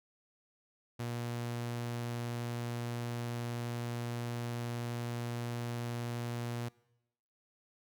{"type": "tone", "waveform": "sawtooth", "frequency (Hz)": 119.2, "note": "A#2", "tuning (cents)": 39, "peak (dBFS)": -32, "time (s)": [0.99, 6.69], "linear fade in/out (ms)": 10, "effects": ["noise-tail reverb RT60 0.9 s tail -23 dB re dry"]}